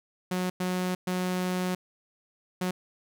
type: tone bursts at uneven times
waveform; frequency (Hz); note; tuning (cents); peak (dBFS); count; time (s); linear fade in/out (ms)
sawtooth; 182.5; F#3; -24; -23; 4; 0.31-0.5 / 0.6-0.95 / 1.07-1.75 / 2.61-2.71; 5
effects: none